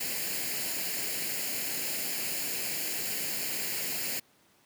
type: noise with comb filter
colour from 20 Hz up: white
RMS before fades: -33 dBFS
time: 0-4.2 s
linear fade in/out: 10 ms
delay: 0.42 ms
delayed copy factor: +0.65
effects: pink hiss -64 dBFS RMS until 4.65 s + high-pass 150 Hz 12 dB/octave